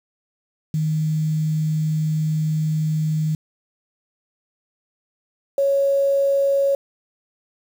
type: tone pair in turn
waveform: sine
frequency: 155.56 / 554.4 Hz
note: D#3 / C#5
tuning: 0 / 0 cents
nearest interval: octave + minor seventh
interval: 2200 cents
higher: second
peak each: -18 / -15 dBFS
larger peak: second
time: 0.74-3.35 / 5.58-6.75 s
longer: first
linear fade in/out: 2 ms
effects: 7-bit